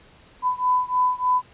sine beating tone pair, 1000 / 1003.3 Hz, B5 / B5, +21 / +27 cents, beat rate 3.3 Hz, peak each -21 / -22 dBFS, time 0.42-1.42 s, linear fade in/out 50 ms, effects pink hiss -52 dBFS RMS until 1.53 s + resampled to 8000 Hz

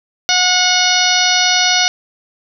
harmonic tone, 729 Hz, F#5, 26 cents flat, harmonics 1 / 2 / 3 / 4 / 5 / 6 / 7 / 8, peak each -19 / -19 / -19 / -19 / -19 / -19 / -19 / -19 dBFS, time 0.29-1.88 s, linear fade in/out 0 ms, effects none

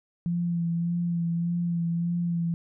sine tone with vibrato, 170.8 Hz, F3, 38 cents flat, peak -24 dBFS, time 0.26-2.54 s, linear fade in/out 0 ms, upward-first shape sine, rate 1.7 Hz, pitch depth 25 cents each way, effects none

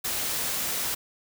white noise, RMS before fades -29 dBFS, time 0.04-0.95 s, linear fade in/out 10 ms, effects none

